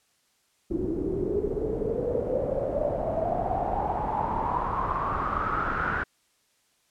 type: noise with low-pass filter sweep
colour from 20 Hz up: pink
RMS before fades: -28 dBFS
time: 0.7-6.04 s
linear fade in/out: 10 ms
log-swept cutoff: 330 to 1500 Hz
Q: 8.5
effects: white hiss -68 dBFS RMS until 6.9 s + low-pass 10000 Hz 12 dB/octave